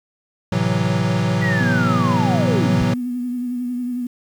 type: chord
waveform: square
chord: F# half-diminished seventh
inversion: first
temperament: equal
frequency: 110 / 130.81 / 164.81 / 185 Hz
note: A2 / C3 / E3 / F#3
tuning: 0 / 0 / 0 / 0 cents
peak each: -23 / -24 / -23 / -22 dBFS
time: 0.52-2.94 s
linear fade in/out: 5 ms
type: linear sweep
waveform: sine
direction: down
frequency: 1975.5 to 32.7 Hz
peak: -21 dBFS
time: 1.41-2.84 s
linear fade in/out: 20 ms
type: tone with vibrato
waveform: sine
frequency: 246.1 Hz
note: B3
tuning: 6 cents flat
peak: -21 dBFS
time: 1.6-4.07 s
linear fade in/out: 5 ms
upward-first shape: triangle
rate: 11 Hz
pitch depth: 40 cents each way
effects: low-pass 6000 Hz 12 dB/octave + 8-bit